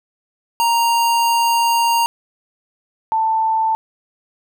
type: tone pair in turn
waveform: square / sine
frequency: 932.3 / 886.7 Hz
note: A#5 / A5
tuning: 0 / +13 cents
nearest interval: minor second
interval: 87 cents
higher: first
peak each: -14 dBFS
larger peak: neither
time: 0.6-2.06 / 3.12-3.75 s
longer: first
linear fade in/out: 0 ms
effects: none